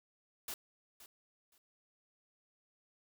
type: noise with echo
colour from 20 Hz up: white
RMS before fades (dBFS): -42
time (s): 0.48-0.54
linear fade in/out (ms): 2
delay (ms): 520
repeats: 2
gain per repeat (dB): -14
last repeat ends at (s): 1.58
effects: none